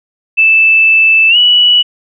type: tone with pitch glide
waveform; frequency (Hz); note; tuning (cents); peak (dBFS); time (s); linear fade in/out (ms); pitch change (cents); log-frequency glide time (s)
sine; 2637 to 2943; E7 to F#7; 0 to -10; -4; 0.37-1.83; 20; +190; 1.29-1.37
effects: none